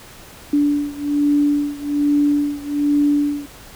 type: beating tone pair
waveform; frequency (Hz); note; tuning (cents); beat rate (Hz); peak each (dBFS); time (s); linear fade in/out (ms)
sine; 290 / 291.2; D4 / D4; -22 / -15; 1.2; -17 / -19; 0.53-3.46; 5
effects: pink hiss -41 dBFS RMS until 3.75 s